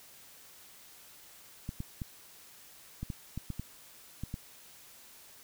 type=clicks; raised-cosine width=5 ms; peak=-24 dBFS; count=10; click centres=1.691 / 1.804 / 2.018 / 3.03 / 3.102 / 3.376 / 3.503 / 3.596 / 4.236 / 4.341 s; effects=white hiss -55 dBFS RMS until 5.43 s